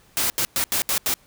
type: noise bursts at uneven times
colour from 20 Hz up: white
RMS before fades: -22 dBFS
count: 6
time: 0.17-0.3 / 0.38-0.45 / 0.56-0.64 / 0.72-0.82 / 0.89-0.98 / 1.06-1.14 s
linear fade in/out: 0 ms
effects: pink hiss -56 dBFS RMS until 1.26 s